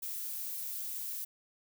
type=noise; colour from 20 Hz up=violet; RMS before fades=-39 dBFS; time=0.02-1.25 s; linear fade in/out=10 ms; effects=none